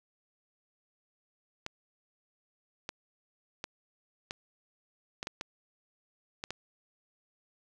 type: clicks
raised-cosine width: 0.2 ms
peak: -19 dBFS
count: 9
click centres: 1.664 / 2.891 / 3.641 / 4.309 / 5.229 / 5.271 / 5.411 / 6.439 / 6.506 s
effects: none